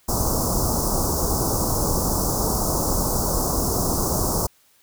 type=band-stop noise; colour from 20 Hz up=pink; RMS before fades=-22 dBFS; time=0.08-4.47 s; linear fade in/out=10 ms; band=1200 to 5100 Hz; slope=48 dB/octave; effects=white hiss -59 dBFS RMS until 4.82 s